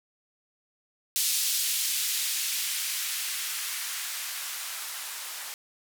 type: noise with band-pass filter sweep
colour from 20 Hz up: violet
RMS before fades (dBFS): -31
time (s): 1.16-5.54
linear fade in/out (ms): 0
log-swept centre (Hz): 3800 to 850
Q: 0.89
effects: none